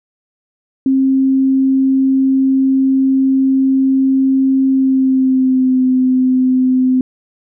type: tone with pitch glide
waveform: sine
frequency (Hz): 266.5 to 256.7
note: C4 to C4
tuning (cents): +32 to -33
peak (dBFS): -9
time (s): 0.86-7.01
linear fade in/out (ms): 2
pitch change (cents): -65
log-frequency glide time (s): 4.69-5.82
effects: none